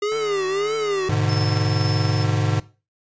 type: tone with vibrato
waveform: square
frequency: 406.7 Hz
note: G#4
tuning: 36 cents flat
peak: -21 dBFS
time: 0.02-1.09 s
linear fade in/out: 5 ms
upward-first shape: triangle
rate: 1.7 Hz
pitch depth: 160 cents each way
type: click train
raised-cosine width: 0.5 ms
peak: -23 dBFS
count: 235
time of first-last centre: 0.12-1.67 s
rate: 151 Hz
type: chord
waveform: square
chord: G# diminished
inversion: none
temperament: just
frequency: 103.83 / 124.59 / 149.51 Hz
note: G#2 / B2 / D3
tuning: 0 / +16 / +31 cents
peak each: -22 / -26 / -24 dBFS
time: 1.09-2.6 s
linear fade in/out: 5 ms
type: tone with tremolo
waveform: sine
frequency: 5260 Hz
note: E8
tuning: 5 cents flat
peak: -27 dBFS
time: 1.29-2.24 s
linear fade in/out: 5 ms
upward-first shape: triangle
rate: 2.1 Hz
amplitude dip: 45%
effects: noise-tail reverb RT60 0.3 s tail -17 dB re dry + resampled to 16000 Hz